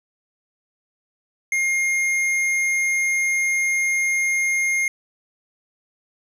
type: tone with hard clipping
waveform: sine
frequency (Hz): 2130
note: C7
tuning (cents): +30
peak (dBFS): -20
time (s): 1.52-4.88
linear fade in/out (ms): 2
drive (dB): 10
effects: none